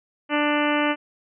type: harmonic tone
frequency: 295.4 Hz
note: D4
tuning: 10 cents sharp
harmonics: 1 / 2 / 3 / 4 / 5 / 6 / 7 / 8 / 9 / 10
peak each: -23 / -26 / -28 / -29 / -30 / -31 / -31 / -32 / -33 / -33 dBFS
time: 0.29-0.96 s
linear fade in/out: 50 ms
effects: none